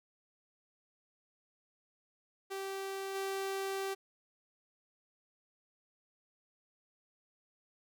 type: tone with level steps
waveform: sawtooth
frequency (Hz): 388.7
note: G4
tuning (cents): -15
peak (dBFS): -34 / -31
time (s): 2.5-3.95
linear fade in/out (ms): 20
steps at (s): 3.14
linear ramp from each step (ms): 20
effects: none